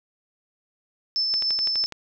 sine tone with tremolo, 5274 Hz, E8, in tune, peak -20 dBFS, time 1.16-1.86 s, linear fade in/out 0 ms, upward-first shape sine, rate 6.6 Hz, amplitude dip 25%
click train, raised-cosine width 0.2 ms, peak -17 dBFS, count 8, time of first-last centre 1.34-1.923 s, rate 12 Hz
effects none

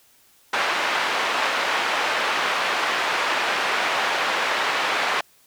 pink band-pass noise, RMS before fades -23 dBFS, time 0.53-5.21 s, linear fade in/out 5 ms, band 790 to 2800 Hz, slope 12 dB/octave, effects white hiss -57 dBFS RMS until 5.46 s

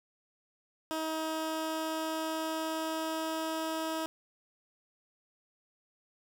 15% pulse tone with pitch glide, 317.6 to 320.4 Hz, D#4 to E4, +36 to -49 cents, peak -26 dBFS, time 0.91-4.06 s, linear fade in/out 0 ms, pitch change +15 cents, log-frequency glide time 1.26-3.68 s, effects none

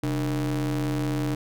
square ring-modulated tone, 83.5 Hz, E2, 23 cents sharp, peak -22 dBFS, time 0.03-1.35 s, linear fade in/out 5 ms, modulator 215 Hz, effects none

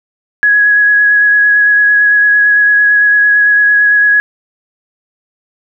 sine tone with vibrato, 1672 Hz, G#6, 11 cents sharp, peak -5 dBFS, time 0.43-4.2 s, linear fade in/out 0 ms, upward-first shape sine, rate 8.9 Hz, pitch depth 13 cents each way, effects none

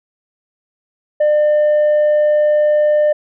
sine tone, 600 Hz, D5, 37 cents sharp, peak -7 dBFS, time 1.2-3.13 s, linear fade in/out 10 ms, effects tanh soft clip ceiling -9 dBFS

